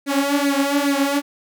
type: tone with flanger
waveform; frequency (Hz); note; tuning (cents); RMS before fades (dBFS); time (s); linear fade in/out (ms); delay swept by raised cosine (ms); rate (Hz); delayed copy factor
sawtooth; 281.3; C#4; +26; -19; 0.06-1.22; 50; 0.45 to 5.15; 2.4; +0.8
effects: none